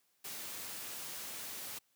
white noise, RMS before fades -44 dBFS, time 0.24-1.79 s, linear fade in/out 10 ms, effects white hiss -75 dBFS RMS until 1.95 s + high-pass 100 Hz 12 dB/octave

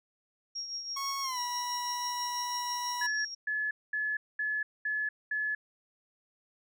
sine tone with tremolo, 5588 Hz, F8, in tune, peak -33 dBFS, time 0.55-3.35 s, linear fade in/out 10 ms, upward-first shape triangle, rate 6.1 Hz, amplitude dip 60%
40% pulse tone with pitch glide, 1101 to 975.2 Hz, C#6 to B5, -12 to -22 cents, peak -33 dBFS, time 0.96-3.07 s, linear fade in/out 10 ms, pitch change -210 cents, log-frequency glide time 1.22-1.39 s
sine tone bursts, 1713 Hz, A6, 47 cents flat, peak -29 dBFS, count 6, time 3.01-5.55 s, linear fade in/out 5 ms, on 240 ms, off 220 ms
effects none

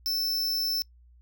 square tone, 5310 Hz, E8, 12 cents sharp, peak -26 dBFS, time 0.06-0.82 s, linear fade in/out 0 ms, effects noise-tail reverb RT60 0.1 s tail -23 dB re dry + added 60 Hz sine -53 dBFS peak until 1.21 s

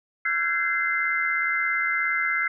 sine tone cluster, 1355 / 1513 / 1590 / 1672 / 2071 Hz, E6 / F#6 / G6 / G#6 / C7, +47 / +38 / +24 / +11 / -18 cents, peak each -29 / -31 / -33 / -31 / -24 dBFS, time 0.25-2.48 s, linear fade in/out 5 ms, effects none

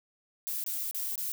violet noise with dropouts, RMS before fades -34 dBFS, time 0.47-1.32 s, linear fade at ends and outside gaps 0 ms, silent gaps 0.639-0.663 / 0.911-0.947 / 1.157-1.178 s, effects none

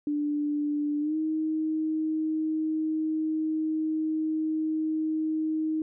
sine tone with pitch glide, 294.5 to 313.8 Hz, D4 to D#4, +5 to +15 cents, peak -25 dBFS, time 0.07-5.82 s, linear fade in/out 2 ms, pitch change +110 cents, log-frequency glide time 1-1.16 s, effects none

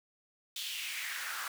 pink noise with high-pass filter sweep, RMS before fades -39 dBFS, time 0.56-1.48 s, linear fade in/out 2 ms, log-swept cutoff 3500 to 1200 Hz, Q 3.1, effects none

